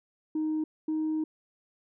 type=tone pair in turn; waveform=sine; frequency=311.1 / 312.5 Hz; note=D#4 / D#4; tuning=0 / +8 cents; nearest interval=unison; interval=8 cents; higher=second; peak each=-25 dBFS; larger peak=neither; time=0.35-0.64 / 0.88-1.24 s; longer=second; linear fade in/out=5 ms; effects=tanh soft clip ceiling -24 dBFS